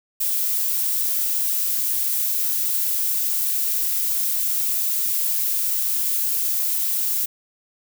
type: noise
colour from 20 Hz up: violet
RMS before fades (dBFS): -22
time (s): 0.2-7.26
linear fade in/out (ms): 10
effects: none